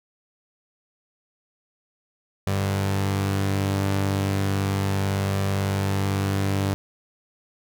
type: tone pair together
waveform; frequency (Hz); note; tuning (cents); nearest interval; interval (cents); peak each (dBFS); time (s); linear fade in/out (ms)
sawtooth; 98 / 146.83; G2 / D3; 0 / 0; perfect fifth; 700; -18 / -27; 2.47-6.74; 0
effects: none